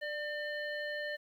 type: harmonic tone with a mistuned harmonic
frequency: 601 Hz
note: D5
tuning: 40 cents sharp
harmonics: 1 / 3 / 5 / 7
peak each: -39 / -38 / -49 / -50 dBFS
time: 0.01-1.17 s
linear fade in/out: 20 ms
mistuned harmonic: 1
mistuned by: -25 cents
effects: 11-bit